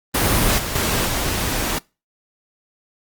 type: noise with level steps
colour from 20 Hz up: pink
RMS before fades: -17 / -25 / -20 / -22 dBFS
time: 0.14-1.79 s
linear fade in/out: 10 ms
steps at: 0.58 / 0.75 / 1.06 s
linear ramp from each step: 5 ms
effects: noise-tail reverb RT60 0.3 s tail -25 dB re dry + Opus 32 kbps